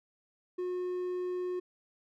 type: tone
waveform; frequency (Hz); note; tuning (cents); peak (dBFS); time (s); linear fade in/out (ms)
triangle; 361.7; F#4; -39; -30; 0.58-1.6; 10
effects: none